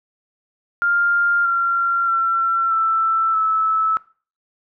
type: tone with pitch steps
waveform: sine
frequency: 1400 / 1375.9 / 1352.3 / 1329.1 / 1306.2 Hz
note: F6 / F6 / E6 / E6 / E6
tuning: +4 / -26 / +44 / +14 / -16 cents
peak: -15 dBFS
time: 0.82-3.97 s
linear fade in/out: 0 ms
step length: 630 ms
effects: noise-tail reverb RT60 0.4 s tail -20 dB re dry